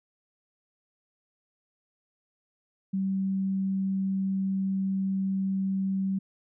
sine tone, 192.5 Hz, G3, 31 cents flat, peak -25 dBFS, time 2.93-6.19 s, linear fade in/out 10 ms, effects none

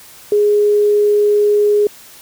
sine tone, 415.3 Hz, G#4, in tune, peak -9 dBFS, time 0.32-1.87 s, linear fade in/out 2 ms, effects white hiss -40 dBFS RMS until 2.21 s

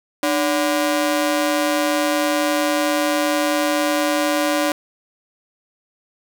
sawtooth ring-modulated tone, 437.8 Hz, A4, 9 cents flat, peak -10 dBFS, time 0.23-4.72 s, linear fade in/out 2 ms, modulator 136 Hz, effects none

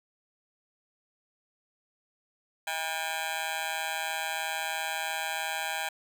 15% pulse tone with amplitude modulation, 803 Hz, G5, 41 cents sharp, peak -20 dBFS, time 2.67-5.89 s, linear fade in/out 5 ms, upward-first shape sine, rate 163 Hz, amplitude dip 100%, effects none

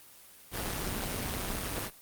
pink noise with amplitude modulation, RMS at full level -31 dBFS, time 0.51-1.91 s, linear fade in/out 50 ms, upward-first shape sine, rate 192 Hz, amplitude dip 75%, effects white hiss -54 dBFS RMS until 2.01 s + Opus 24 kbps

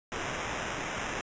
blue noise with sample-and-hold, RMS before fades -35 dBFS, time 0.12-1.21 s, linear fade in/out 0 ms, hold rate 4410 Hz, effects resampled to 16000 Hz

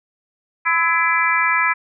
harmonic tone with a mistuned harmonic, 335.4 Hz, E4, 30 cents sharp, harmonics 3 / 4 / 5 / 6 / 7, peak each -21 / -21 / -21 / -21 / -21 dBFS, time 0.65-1.74 s, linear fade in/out 20 ms, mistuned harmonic 4, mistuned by -45 cents, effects none

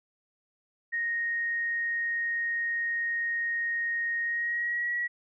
sine tone with pitch glide, 1864.7 to 1922.7 Hz, A#6 to B6, 0 to -47 cents, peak -27 dBFS, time 0.92-5.08 s, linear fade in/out 20 ms, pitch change +53 cents, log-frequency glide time 4.22-4.94 s, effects none

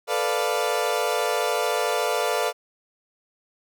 30% pulse chord, B half-diminished seventh, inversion third, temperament equal, 440 / 493.9 / 587.3 / 698.5 Hz, A4 / B4 / D5 / F5, 0 / 0 / 0 / 0 cents, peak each -25 dBFS, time 0.07-2.53 s, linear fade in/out 50 ms, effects none

